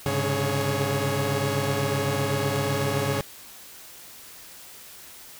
sawtooth tone cluster, 101.8 / 135.1 / 143 / 419.8 / 554 Hz, G#2 / C#3 / D3 / G#4 / C#5, -34 / -44 / -46 / +19 / -1 cents, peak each -26 dBFS, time 0.06-3.21 s, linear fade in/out 0 ms, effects white hiss -45 dBFS RMS until 5.39 s

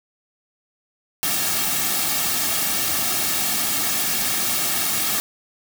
white noise with comb filter, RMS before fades -22 dBFS, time 1.23-5.2 s, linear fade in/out 0 ms, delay 2 ms, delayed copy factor -0.6, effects none

